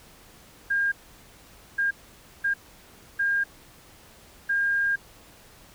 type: tone bursts at uneven times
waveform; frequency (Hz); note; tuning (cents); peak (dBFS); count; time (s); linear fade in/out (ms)
sine; 1612; G6; +48; -21; 5; 0.7-0.92 / 1.78-1.91 / 2.44-2.54 / 3.19-3.44 / 4.49-4.96; 10
effects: pink hiss -52 dBFS RMS until 5.74 s